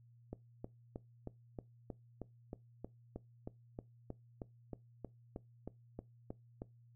click train, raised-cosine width 2 ms, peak -30 dBFS, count 21, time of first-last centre 0.33-6.619 s, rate 3.18 Hz, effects noise-tail reverb RT60 0.2 s tail -20 dB re dry + added 118 Hz sine -61 dBFS peak until 6.95 s

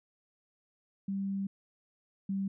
sine tone pair in turn, 196 / 195.09 Hz, G3 / G3, 0 / -8 cents, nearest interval unison, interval 8 cents, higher first, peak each -31 / -30 dBFS, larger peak second, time 1.08-1.47 / 2.29-2.48 s, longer first, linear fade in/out 5 ms, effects none

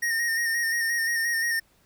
square tone with vibrato, 1847 Hz, A#6, 16 cents flat, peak -24 dBFS, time 0.02-1.6 s, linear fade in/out 10 ms, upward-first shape square, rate 5.7 Hz, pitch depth 29 cents each way, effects pink hiss -63 dBFS RMS until 1.85 s

